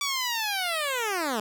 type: linear sweep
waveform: 10% pulse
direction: down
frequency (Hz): 1157 to 202.5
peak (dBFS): -18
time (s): 0.01-1.4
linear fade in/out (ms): 2
effects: none